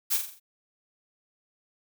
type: noise with echo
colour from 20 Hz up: blue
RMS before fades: -25 dBFS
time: 0.1-0.18 s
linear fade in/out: 20 ms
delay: 44 ms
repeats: 5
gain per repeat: -6 dB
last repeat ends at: 0.4 s
effects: none